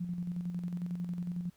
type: tone with tremolo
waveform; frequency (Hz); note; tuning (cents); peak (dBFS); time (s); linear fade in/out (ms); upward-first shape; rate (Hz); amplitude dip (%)
sine; 175.7; F3; +11; -32; 0-1.5; 10; square; 11; 45
effects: pink hiss -68 dBFS RMS until 1.56 s